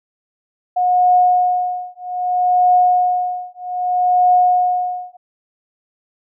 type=tone with tremolo; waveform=sine; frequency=724 Hz; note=F#5; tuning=38 cents flat; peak=-8 dBFS; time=0.76-5.17 s; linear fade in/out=10 ms; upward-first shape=triangle; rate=0.63 Hz; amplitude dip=100%; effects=none